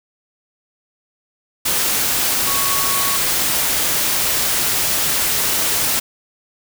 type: tone in noise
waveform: sine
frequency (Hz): 1113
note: C#6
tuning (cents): +7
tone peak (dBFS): -24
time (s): 2.47-3.17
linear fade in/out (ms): 10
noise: white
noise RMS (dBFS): -18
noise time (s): 1.65-6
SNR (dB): -9
effects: none